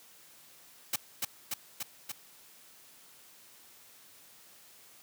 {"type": "noise with echo", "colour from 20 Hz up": "white", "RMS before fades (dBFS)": -30, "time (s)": [0.93, 0.96], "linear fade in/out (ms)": 5, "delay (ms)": 290, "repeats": 4, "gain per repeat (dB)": -2, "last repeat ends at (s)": 2.12, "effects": ["white hiss -57 dBFS RMS until 5.02 s", "high-pass 100 Hz 12 dB/octave"]}